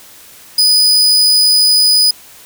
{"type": "tone", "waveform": "40% pulse", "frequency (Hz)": 4973, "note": "D#8", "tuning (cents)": -2, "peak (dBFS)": -6, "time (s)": [0.58, 2.11], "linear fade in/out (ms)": 5, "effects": ["white hiss -39 dBFS RMS until 2.45 s"]}